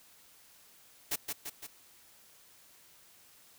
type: noise with echo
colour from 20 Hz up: white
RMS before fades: -32 dBFS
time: 1.11-1.16 s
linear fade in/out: 10 ms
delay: 170 ms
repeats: 3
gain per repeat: -4 dB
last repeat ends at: 1.67 s
effects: white hiss -60 dBFS RMS until 3.58 s